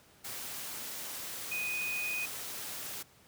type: tone in noise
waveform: sine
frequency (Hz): 2489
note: D#7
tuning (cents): 0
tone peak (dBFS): -33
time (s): 1.51-2.26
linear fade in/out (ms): 10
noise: white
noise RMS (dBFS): -41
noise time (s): 0.24-3.03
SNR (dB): +5
effects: pink hiss -61 dBFS RMS until 3.27 s + high-pass 80 Hz 12 dB/octave